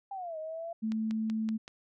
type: exponential two-way sweep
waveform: sine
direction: down then up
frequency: 807 to 622.3 to 680 Hz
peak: -36 dBFS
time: 0.11-0.73 s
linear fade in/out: 5 ms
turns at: 0.38 s
type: tone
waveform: sine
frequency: 220 Hz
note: A3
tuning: in tune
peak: -29 dBFS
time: 0.82-1.58 s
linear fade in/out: 20 ms
type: click train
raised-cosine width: 0.2 ms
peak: -27 dBFS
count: 5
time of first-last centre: 0.92-1.679 s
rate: 5.27 Hz
effects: none